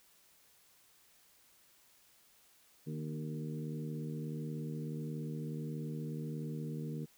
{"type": "harmonic tone with a mistuned harmonic", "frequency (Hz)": 76.7, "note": "D#2", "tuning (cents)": -24, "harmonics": [2, 3, 4, 5, 6], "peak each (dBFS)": [-39, -44, -48, -51, -50], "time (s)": [2.86, 7.06], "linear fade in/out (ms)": 20, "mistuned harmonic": 3, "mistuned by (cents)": 36, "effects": ["white hiss -66 dBFS RMS until 7.17 s"]}